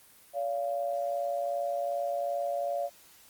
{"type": "tone pair together", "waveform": "sine", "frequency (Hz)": [570, 692.6], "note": ["C#5", "F5"], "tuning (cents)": [48, -15], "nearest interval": "minor third", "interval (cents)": 337, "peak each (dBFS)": [-31, -32], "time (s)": [0.33, 2.9], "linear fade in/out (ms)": 50, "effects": ["white hiss -57 dBFS RMS until 3.29 s", "Opus 24 kbps"]}